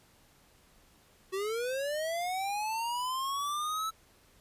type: linear sweep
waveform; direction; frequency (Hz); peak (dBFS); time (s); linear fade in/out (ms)
square; up; 372.6 to 1318.5; -32; 1.32-3.91; 20
effects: pink hiss -63 dBFS RMS until 4.4 s + resampled to 32000 Hz